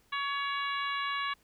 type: harmonic tone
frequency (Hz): 562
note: C#5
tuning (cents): +24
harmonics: 2 / 3 / 4 / 5 / 6 / 7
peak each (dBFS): -33 / -37 / -39 / -41 / -43 / -44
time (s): 0.12-1.34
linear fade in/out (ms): 10
effects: pink hiss -67 dBFS RMS until 1.43 s